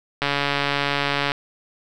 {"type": "click train", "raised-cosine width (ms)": 0.3, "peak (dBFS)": -5, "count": 157, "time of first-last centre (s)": [0.22, 1.319], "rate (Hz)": 142, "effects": []}